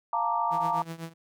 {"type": "chord", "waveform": "sine", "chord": "Bb major seventh", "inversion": "second", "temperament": "equal", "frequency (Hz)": [698.5, 880, 932.3, 1174.7], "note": ["F5", "A5", "Bb5", "D6"], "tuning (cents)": [0, 0, 0, 0], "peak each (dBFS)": [-32, -32, -27, -31], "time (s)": [0.13, 0.82], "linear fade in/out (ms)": 2}
{"type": "tone with tremolo", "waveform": "sawtooth", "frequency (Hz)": 164.81, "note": "E3", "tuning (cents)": 0, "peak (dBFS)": -29, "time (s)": [0.5, 1.14], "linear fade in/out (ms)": 50, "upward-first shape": "triangle", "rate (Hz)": 7.9, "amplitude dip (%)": 90}
{"effects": []}